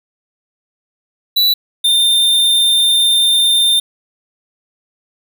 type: tone pair in turn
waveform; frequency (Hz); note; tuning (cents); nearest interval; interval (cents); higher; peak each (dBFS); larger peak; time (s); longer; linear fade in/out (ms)
square; 3951 / 3609; B7 / A7; 0 / +43; major second; 157; first; -10; neither; 1.36-1.54 / 1.84-3.8; second; 10
effects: none